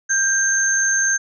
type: tone pair together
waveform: sine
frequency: 1583 / 6332 Hz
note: G6 / G8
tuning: +17 / +17 cents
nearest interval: 2 octaves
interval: 2400 cents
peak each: -18 dBFS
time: 0.09-1.18 s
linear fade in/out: 20 ms
effects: none